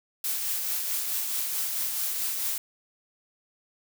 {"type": "noise with tremolo", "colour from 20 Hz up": "blue", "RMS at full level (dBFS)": -28, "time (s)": [0.24, 2.58], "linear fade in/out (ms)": 2, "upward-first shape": "triangle", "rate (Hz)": 4.6, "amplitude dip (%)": 35, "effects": []}